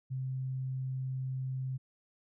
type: tone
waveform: sine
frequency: 130.81 Hz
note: C3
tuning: in tune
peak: -33 dBFS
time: 0.1-1.78 s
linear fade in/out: 20 ms
effects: none